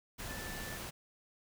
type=tone in noise; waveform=sine; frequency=1760 Hz; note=A6; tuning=in tune; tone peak=-47 dBFS; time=0.28-0.78 s; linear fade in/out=20 ms; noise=pink; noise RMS=-43 dBFS; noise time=0.18-0.91 s; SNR=-7 dB; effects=none